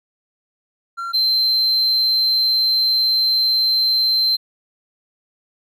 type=tone pair in turn; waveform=triangle; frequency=1372 / 4111 Hz; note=F6 / C8; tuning=-31 / -31 cents; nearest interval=octave + perfect fifth; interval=1900 cents; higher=second; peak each=-22 / -13 dBFS; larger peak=second; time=0.97-1.13 / 1.13-4.37 s; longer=second; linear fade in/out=20 ms; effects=none